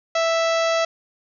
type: harmonic tone with a mistuned harmonic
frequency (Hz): 659.3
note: E5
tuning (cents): 0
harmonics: 1 / 2 / 3 / 4 / 5 / 6 / 7 / 8 / 9 / 10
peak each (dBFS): -19 / -25 / -29 / -31 / -33 / -35 / -36 / -37 / -38 / -39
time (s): 0.15-0.85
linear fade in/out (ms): 5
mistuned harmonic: 8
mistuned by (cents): +28
effects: none